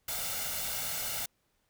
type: noise with comb filter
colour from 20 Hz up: white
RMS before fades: -35 dBFS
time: 0.08-1.26 s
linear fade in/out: 5 ms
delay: 1.4 ms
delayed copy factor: +0.65
effects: pink hiss -75 dBFS RMS until 1.69 s